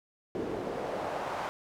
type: noise with band-pass filter sweep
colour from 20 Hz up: pink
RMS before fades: -35 dBFS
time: 0.35-1.49 s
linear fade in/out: 0 ms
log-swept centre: 350 to 930 Hz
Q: 1.8
effects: none

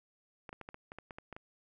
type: clicks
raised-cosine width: 0.5 ms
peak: -30 dBFS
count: 11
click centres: 0.492 / 0.529 / 0.613 / 0.689 / 0.744 / 0.919 / 0.986 / 1.108 / 1.185 / 1.327 / 1.365 s
effects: none

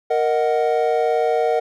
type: chord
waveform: triangle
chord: D# minor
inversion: second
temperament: equal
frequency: 466.2 / 622.3 / 740 Hz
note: A#4 / D#5 / F#5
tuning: 0 / 0 / 0 cents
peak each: -17 / -20 / -19 dBFS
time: 0.1-1.6 s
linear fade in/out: 10 ms
effects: none

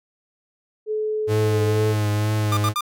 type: tone with pitch glide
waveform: sine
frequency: 430 to 432.7 Hz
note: A4 to A4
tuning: -40 to -29 cents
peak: -21 dBFS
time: 0.86-1.96 s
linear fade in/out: 50 ms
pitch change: +11 cents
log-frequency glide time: 1.24-1.45 s
type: tone with vibrato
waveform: 45% pulse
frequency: 105.9 Hz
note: G#2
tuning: 34 cents sharp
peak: -19 dBFS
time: 1.27-2.74 s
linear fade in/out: 50 ms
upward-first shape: triangle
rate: 2.1 Hz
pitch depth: 33 cents each way
type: tone bursts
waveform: 45% pulse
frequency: 1200 Hz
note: D6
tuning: 37 cents sharp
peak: -21 dBFS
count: 3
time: 2.52-2.808 s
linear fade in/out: 2 ms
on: 50 ms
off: 69 ms
effects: none

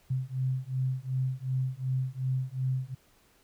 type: beating tone pair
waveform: sine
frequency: 128.9 / 131.6 Hz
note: C3 / C3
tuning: -26 / +10 cents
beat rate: 2.7 Hz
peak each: -31 dBFS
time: 0.1-2.95 s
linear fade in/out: 10 ms
effects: pink hiss -64 dBFS RMS until 3.43 s

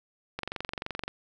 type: click train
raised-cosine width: 0.3 ms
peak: -17 dBFS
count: 17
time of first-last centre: 0.39-1.08 s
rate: 23.2 Hz
effects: none

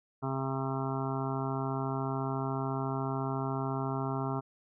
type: harmonic tone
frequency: 134 Hz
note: C3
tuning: 42 cents sharp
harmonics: 1 / 2 / 3 / 5 / 6 / 7 / 8 / 9 / 10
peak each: -34 / -37 / -39 / -41 / -42 / -42 / -43 / -44 / -44 dBFS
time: 0.22-4.41 s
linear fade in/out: 20 ms
effects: none

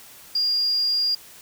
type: tone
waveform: sine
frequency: 4821 Hz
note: D8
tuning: 45 cents sharp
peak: -19 dBFS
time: 0.35-1.15 s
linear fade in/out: 5 ms
effects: white hiss -46 dBFS RMS until 1.41 s

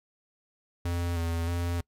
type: tone with vibrato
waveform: square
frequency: 85.1 Hz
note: F2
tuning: 44 cents flat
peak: -28 dBFS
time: 0.85-1.81 s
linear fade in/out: 5 ms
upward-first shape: square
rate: 1.6 Hz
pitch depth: 27 cents each way
effects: noise-tail reverb RT60 0.1 s tail -25 dB re dry + MP3 96 kbps

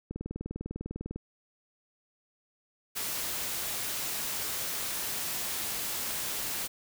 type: click train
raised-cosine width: 3 ms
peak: -24 dBFS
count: 22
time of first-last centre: 0.11-1.16 s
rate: 20 Hz
type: noise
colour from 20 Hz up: white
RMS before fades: -34 dBFS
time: 2.95-6.68 s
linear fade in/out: 20 ms
effects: none

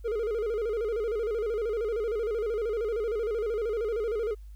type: tone with vibrato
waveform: triangle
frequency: 442.3 Hz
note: A4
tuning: 9 cents sharp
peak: -25 dBFS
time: 0.04-4.35 s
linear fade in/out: 20 ms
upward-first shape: square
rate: 13 Hz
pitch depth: 97 cents each way
effects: added 51 Hz sine -42 dBFS peak until 4.55 s + white hiss -70 dBFS RMS until 4.55 s

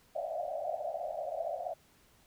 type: band-pass noise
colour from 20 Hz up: pink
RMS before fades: -37 dBFS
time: 0.15-1.74 s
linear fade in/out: 10 ms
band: 580 to 730 Hz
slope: 96 dB/octave
effects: pink hiss -65 dBFS RMS until 2.26 s

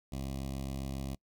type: tone with notch filter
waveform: 15% pulse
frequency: 67.3 Hz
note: C2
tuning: 49 cents sharp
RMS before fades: -38 dBFS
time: 0.12-1.15 s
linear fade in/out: 5 ms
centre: 1500 Hz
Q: 0.82
effects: noise-tail reverb RT60 0.1 s tail -26 dB re dry

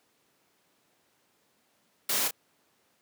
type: noise with echo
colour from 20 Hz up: white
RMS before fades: -28 dBFS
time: 2.09-2.28 s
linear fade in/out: 5 ms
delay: 30 ms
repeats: 1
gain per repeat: -7 dB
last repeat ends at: 2.31 s
effects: pink hiss -69 dBFS RMS until 3.01 s + high-pass 200 Hz 12 dB/octave

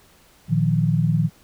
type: chord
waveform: sine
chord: Bb suspended fourth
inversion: none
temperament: just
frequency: 116.54 / 155.39 / 174.81 Hz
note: Bb2 / Eb3 / F3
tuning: 0 / -2 / +2 cents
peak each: -22 / -19 / -22 dBFS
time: 0.48-1.3 s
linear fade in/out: 50 ms
effects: pink hiss -54 dBFS RMS until 1.43 s

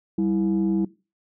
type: tone pair together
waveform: sine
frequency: 194.73 / 327.1 Hz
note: G3 / E4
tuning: -11 / -13 cents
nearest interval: major sixth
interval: 898 cents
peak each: -21 dBFS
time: 0.18-0.85 s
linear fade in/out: 5 ms
effects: noise-tail reverb RT60 0.3 s tail -20 dB re dry + tanh soft clip ceiling -15 dBFS

